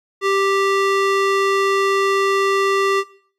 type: tone with band-pass filter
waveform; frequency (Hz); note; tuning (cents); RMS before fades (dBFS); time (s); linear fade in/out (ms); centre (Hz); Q
square; 392; G4; 0; -17; 0.21-3.04; 50; 1500; 0.57
effects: noise-tail reverb RT60 0.5 s tail -17 dB re dry + MP3 96 kbps